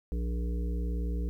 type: harmonic tone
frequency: 58.9 Hz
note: A#1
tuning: 19 cents sharp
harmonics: 1 / 3 / 5 / 7 / 8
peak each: -29 / -39 / -43 / -46 / -47 dBFS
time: 0.12-1.29 s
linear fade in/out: 0 ms
effects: 11-bit